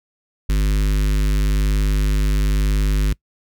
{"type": "tone with notch filter", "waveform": "square", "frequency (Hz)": 50.5, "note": "G#1", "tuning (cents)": -48, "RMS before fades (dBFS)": -17, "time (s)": [0.49, 3.13], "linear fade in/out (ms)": 5, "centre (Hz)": 730, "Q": 0.55, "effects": ["noise-tail reverb RT60 0.1 s tail -23 dB re dry"]}